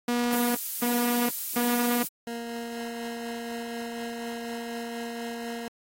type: tone bursts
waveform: sawtooth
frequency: 241 Hz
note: B3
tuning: 42 cents flat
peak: -20 dBFS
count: 3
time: 0.08-2.03 s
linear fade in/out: 5 ms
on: 470 ms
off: 270 ms
type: noise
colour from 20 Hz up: violet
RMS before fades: -31 dBFS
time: 0.31-2.09 s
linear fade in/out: 20 ms
type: tone with tremolo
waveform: 20% pulse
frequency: 233.9 Hz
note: A#3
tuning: 6 cents sharp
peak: -27 dBFS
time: 2.27-5.68 s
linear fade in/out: 2 ms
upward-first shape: triangle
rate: 4.1 Hz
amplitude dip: 25%
effects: AAC 48 kbps